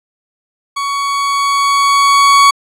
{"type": "tone with level ramp", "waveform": "40% pulse", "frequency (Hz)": 1121, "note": "C#6", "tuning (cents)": 19, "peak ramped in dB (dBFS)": [-15, -3], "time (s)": [0.76, 2.51], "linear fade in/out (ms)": 10, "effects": ["low-pass 9000 Hz 12 dB/octave"]}